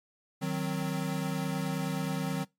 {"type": "chord", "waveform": "square", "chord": "C diminished", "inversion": "first", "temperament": "equal", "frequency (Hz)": [155.56, 185, 261.6], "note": ["Eb3", "Gb3", "C4"], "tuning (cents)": [0, 0, 0], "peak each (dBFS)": [-34, -34, -37], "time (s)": [0.41, 2.45], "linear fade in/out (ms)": 20, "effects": ["noise-tail reverb RT60 0.2 s tail -23 dB re dry", "MP3 64 kbps"]}